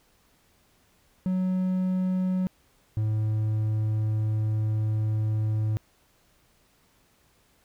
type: tone pair in turn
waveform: triangle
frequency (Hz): 185.2 / 108.15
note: F#3 / A2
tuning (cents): +2 / -29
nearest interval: major sixth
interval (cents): 931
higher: first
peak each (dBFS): -21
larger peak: neither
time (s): 1.26-2.47 / 2.97-5.77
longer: second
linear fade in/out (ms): 0
effects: pink hiss -64 dBFS RMS until 7.64 s